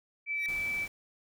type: tone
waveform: sine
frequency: 2314 Hz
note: D7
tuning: 26 cents flat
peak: -30 dBFS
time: 0.26-0.88 s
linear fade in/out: 50 ms
type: tone with exponential growth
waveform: 25% pulse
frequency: 1908 Hz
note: A#6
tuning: 40 cents sharp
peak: -33 dBFS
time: 0.31-0.46 s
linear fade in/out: 0 ms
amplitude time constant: 32 ms
type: noise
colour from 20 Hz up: pink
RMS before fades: -47 dBFS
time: 0.48-0.88 s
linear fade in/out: 5 ms
effects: none